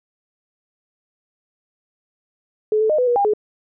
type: tone with pitch steps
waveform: sine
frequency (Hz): 428.9 / 436.7 / 612 / 499.4 / 482.7 / 805 / 423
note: A4 / A4 / D#5 / B4 / B4 / G5 / G#4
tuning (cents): -44 / -13 / -29 / +19 / -40 / +46 / +32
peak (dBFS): -14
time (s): 2.72-3.336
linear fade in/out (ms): 2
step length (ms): 88
effects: none